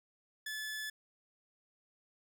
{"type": "tone", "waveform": "sawtooth", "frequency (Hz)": 1728, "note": "A6", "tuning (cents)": -32, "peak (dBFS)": -35, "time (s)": [0.46, 0.9], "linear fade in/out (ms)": 5, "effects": []}